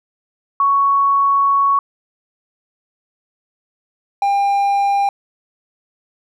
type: tone pair in turn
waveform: sine / triangle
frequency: 1113 / 799.8 Hz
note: C#6 / G5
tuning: +7 / +35 cents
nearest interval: tritone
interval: 572 cents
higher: first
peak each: -11 dBFS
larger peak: neither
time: 0.6-1.79 / 4.22-5.09 s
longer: first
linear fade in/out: 2 ms
effects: none